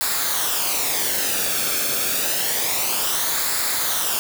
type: noise with flanger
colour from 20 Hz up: white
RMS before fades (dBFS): -22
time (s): 0.01-4.19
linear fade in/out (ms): 0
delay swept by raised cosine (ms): 0.33 to 1.03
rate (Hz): 0.28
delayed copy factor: -0.55
effects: none